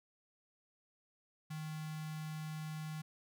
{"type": "tone with notch filter", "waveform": "square", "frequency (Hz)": 155.56, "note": "D#3", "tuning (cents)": 0, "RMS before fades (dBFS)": -43, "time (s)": [1.5, 3.02], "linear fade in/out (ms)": 10, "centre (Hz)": 480, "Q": 1, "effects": []}